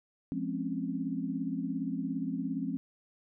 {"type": "chord", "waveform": "sine", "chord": "Db major seventh", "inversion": "first", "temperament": "just", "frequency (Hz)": [173.24, 207.9, 259.9, 277.2], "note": ["F3", "Ab3", "C4", "Db4"], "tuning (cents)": [-14, 2, -11, 0], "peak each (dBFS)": [-38, -38, -35, -37], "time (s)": [0.32, 2.77], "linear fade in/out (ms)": 0, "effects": []}